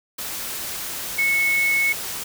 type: tone in noise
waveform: sine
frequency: 2200 Hz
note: C#7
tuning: 14 cents flat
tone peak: -17 dBFS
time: 1.18-1.93 s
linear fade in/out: 10 ms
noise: white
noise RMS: -30 dBFS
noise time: 0.18-2.24 s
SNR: +10 dB
effects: none